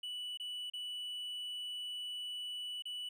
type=tone with dropouts; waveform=triangle; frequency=2960 Hz; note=F#7; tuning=in tune; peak=-38 dBFS; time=0.03-3.09 s; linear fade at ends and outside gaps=5 ms; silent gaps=0.374-0.398 / 0.7-0.735 / 2.823-2.854 s; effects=none